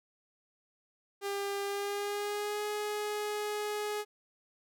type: tone with pitch glide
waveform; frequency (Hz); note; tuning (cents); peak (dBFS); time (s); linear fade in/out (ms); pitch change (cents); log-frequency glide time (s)
sawtooth; 400 to 418.9; G4 to G#4; +35 to +15; -29; 1.21-4.05; 50; +80; 1.64-2.65
effects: none